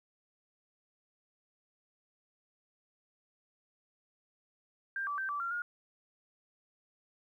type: tone with pitch steps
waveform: sine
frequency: 1588 / 1158 / 1558 / 1160 / 1378 / 1428 Hz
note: G6 / D6 / G6 / D6 / F6 / F6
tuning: +22 / -25 / -11 / -22 / -24 / +38 cents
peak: -33 dBFS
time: 4.96-5.62 s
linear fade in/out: 2 ms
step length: 110 ms
effects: 12-bit